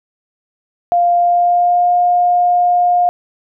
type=tone with pitch glide; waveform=sine; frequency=698.5 to 709.9 Hz; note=F5 to F5; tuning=0 to +28 cents; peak=-9 dBFS; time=0.92-3.09 s; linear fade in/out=0 ms; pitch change=+28 cents; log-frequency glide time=1.14-1.93 s; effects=none